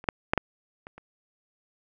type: clicks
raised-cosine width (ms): 0.5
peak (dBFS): -28 / -7 / -6 / -7 / -26 / -30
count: 6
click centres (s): 0.041 / 0.088 / 0.335 / 0.377 / 0.869 / 0.98
effects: none